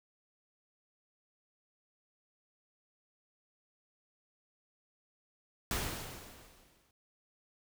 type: noise with exponential decay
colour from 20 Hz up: pink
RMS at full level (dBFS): -33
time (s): 5.71-6.91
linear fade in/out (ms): 1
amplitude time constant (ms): 260
effects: none